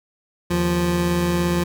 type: tone pair together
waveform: 25% pulse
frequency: 78.5 / 174.5 Hz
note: D#2 / F3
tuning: +16 / -1 cents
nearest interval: octave + major second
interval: 1383 cents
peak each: -23 / -15 dBFS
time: 0.5-1.64 s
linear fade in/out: 10 ms
effects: none